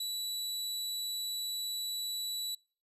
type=tone; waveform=sawtooth; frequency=3941 Hz; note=B7; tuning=4 cents flat; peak=-31 dBFS; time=0-2.55 s; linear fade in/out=5 ms; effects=noise-tail reverb RT60 0.4 s tail -25 dB re dry + resampled to 32000 Hz